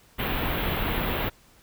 pink band-stop noise, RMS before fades -27 dBFS, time 0.18-1.3 s, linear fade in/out 20 ms, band 3600 to 13000 Hz, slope 48 dB/octave, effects pink hiss -57 dBFS RMS until 1.62 s

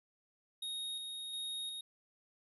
square tone with tremolo, 3736 Hz, A#7, 3 cents sharp, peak -39 dBFS, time 0.62-1.81 s, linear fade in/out 5 ms, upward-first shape square, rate 1.4 Hz, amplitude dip 30%, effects resampled to 32000 Hz

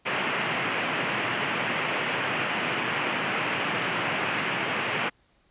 white band-pass noise, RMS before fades -28 dBFS, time 0.05-5.1 s, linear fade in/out 20 ms, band 110 to 2900 Hz, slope 48 dB/octave, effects pink hiss -65 dBFS RMS until 5.5 s + resampled to 8000 Hz

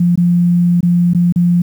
sine tone with dropouts, 174.61 Hz, F3, in tune, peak -8 dBFS, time 0-1.62 s, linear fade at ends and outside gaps 5 ms, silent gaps 0.157-0.175 / 0.808-0.829 / 1.135-1.147 / 1.324-1.359 s, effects 7-bit

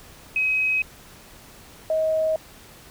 sine tone pair in turn, 2537 / 633 Hz, D#7 / D#5, +33 / +30 cents, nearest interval 2 octaves, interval 2403 cents, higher first, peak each -19 dBFS, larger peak neither, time 0.36-0.82 / 1.9-2.36 s, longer neither, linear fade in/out 2 ms, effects pink hiss -47 dBFS RMS until 2.9 s

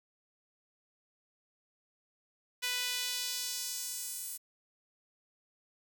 sawtooth tone with high-pass filter sweep, 495.1 Hz, B4, 4 cents sharp, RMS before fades -37 dBFS, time 2.62-4.38 s, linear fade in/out 20 ms, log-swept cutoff 2400 to 10000 Hz, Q 1.2, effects 9-bit

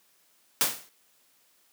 white noise with exponential decay, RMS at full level -20 dBFS, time 0.61-0.89 s, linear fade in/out 0 ms, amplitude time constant 60 ms, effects white hiss -65 dBFS RMS until 1.72 s + high-pass 150 Hz 12 dB/octave

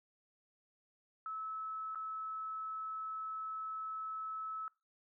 sine tone with dropouts, 1300 Hz, E6, 24 cents flat, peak -39 dBFS, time 1.26-4.68 s, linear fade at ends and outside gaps 1 ms, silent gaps 1.948-1.956 s, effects noise-tail reverb RT60 0.3 s tail -24 dB re dry

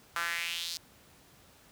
sawtooth tone with high-pass filter sweep, 170 Hz, F3, 46 cents flat, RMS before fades -35 dBFS, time 0.16-0.77 s, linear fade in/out 0 ms, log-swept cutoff 1300 to 4800 Hz, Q 3.1, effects pink hiss -59 dBFS RMS until 1.71 s + high-pass 60 Hz 12 dB/octave

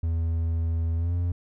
triangle tone with pitch glide, 82.41 to 87.26 Hz, E2 to F2, 0 to -1 cents, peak -21 dBFS, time 0.03-1.32 s, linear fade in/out 5 ms, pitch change +99 cents, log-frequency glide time 0.96-1.14 s, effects none

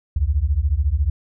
sine beating tone pair, 65.4 / 79.4 Hz, C2 / D#2, 0 / +36 cents, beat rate 14 Hz, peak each -19 dBFS, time 0.16-1.1 s, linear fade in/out 5 ms, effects none

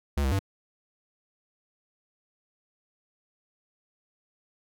square tone with pitch steps, 71.1 / 66.7 / 97.5 Hz, C#2 / C2 / G2, +45 / +34 / -9 cents, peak -24 dBFS, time 0.17-0.392 s, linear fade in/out 5 ms, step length 74 ms, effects none

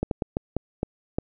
slowing click train, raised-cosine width 2 ms, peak -11 dBFS, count 7, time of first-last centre 0.03-1.185 s, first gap 82 ms, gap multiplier 1.34, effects none

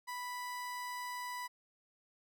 30% pulse tone, 987.8 Hz, B5, in tune, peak -37 dBFS, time 0.07-1.48 s, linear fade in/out 20 ms, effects none

